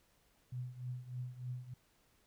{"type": "tone with tremolo", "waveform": "sine", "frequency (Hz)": 125.1, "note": "B2", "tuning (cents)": 23, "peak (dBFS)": -37, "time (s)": [0.52, 1.74], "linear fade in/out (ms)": 5, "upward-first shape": "triangle", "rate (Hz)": 3.3, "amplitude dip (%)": 85, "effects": ["pink hiss -72 dBFS RMS until 2.26 s"]}